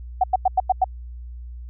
sine tone bursts, 749 Hz, F#5, 21 cents sharp, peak -13 dBFS, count 6, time 0.21-0.843 s, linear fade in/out 5 ms, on 28 ms, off 93 ms, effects added 60 Hz sine -33 dBFS peak until 1.69 s

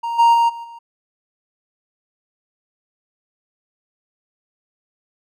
triangle tone with level steps, 932.3 Hz, A#5, in tune, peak -19 / -7 / -10 / -27 / -33 dBFS, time 0.03-0.79 s, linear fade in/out 10 ms, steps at 0.18 / 0.33 / 0.48 / 0.63 s, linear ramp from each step 20 ms, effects none

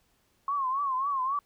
sine tone with vibrato, 1083 Hz, C#6, 41 cents flat, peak -26 dBFS, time 0.48-1.39 s, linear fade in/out 2 ms, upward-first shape triangle, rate 3.7 Hz, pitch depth 130 cents each way, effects pink hiss -69 dBFS RMS until 1.45 s

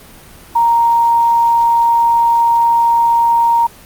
sine tone with quantisation, 932.3 Hz, A#5, in tune, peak -8 dBFS, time 0.55-3.67 s, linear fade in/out 10 ms, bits 6, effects pink hiss -39 dBFS RMS until 3.85 s + Opus 32 kbps

